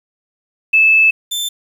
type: tone pair in turn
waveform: sine / sawtooth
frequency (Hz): 2619 / 3547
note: E7 / A7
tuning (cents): -12 / +13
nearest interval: perfect fourth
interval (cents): 525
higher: second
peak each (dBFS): -7 / -15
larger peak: first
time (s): 0.73-1.11 / 1.31-1.49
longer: first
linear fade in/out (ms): 10
effects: 7-bit